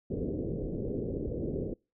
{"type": "low-pass noise", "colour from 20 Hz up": "white", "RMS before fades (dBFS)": -34, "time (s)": [0.1, 1.74], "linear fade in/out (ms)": 10, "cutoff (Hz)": 490, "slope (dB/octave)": 48, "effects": ["noise-tail reverb RT60 0.3 s tail -26 dB re dry"]}